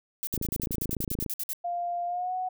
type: noise bursts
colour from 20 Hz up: violet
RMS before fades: -32 dBFS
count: 14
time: 0.23-1.532 s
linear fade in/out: 0 ms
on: 41 ms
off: 56 ms
type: click train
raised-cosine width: 3 ms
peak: -20 dBFS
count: 26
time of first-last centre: 0.34-1.263 s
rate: 27.1 Hz
type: tone with pitch glide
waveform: sine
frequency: 698.5 to 739.6 Hz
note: F5 to F#5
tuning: 0 to -1 cents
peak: -28 dBFS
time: 1.64-2.49 s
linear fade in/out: 10 ms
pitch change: +99 cents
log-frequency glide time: 2.06-2.34 s
effects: none